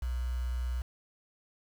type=tone with quantisation; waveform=sine; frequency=61.74 Hz; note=B1; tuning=in tune; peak=-30 dBFS; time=0.02-0.82 s; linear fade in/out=5 ms; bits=8; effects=none